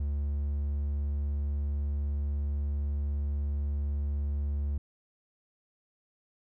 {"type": "tone", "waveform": "triangle", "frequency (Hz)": 71.9, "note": "D2", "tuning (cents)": -36, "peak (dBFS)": -26, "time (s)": [0, 4.78], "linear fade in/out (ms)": 5, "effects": []}